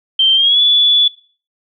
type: tone with pitch glide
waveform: sine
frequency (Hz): 3136 to 3440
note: G7 to A7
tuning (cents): 0 to -40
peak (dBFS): -8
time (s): 0.19-1.08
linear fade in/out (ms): 5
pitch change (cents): +160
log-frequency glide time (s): 0.35-0.6
effects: noise-tail reverb RT60 0.4 s tail -18 dB re dry